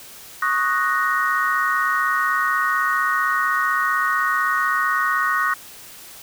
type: chord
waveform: sine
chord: D# minor seventh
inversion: third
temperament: equal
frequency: 1108.7 / 1244.5 / 1480 / 1864.7 Hz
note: C#6 / D#6 / F#6 / A#6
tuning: 0 / 0 / 0 / 0 cents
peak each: -23 dBFS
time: 0.42-5.54 s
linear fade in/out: 5 ms
effects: white hiss -41 dBFS RMS until 6.22 s